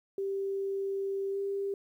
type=tone with pitch glide; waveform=sine; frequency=392 to 396.3 Hz; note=G4 to G4; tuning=0 to +19 cents; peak=-30 dBFS; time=0.18-1.74 s; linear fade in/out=2 ms; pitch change=+19 cents; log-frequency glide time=1.31-1.38 s; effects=11-bit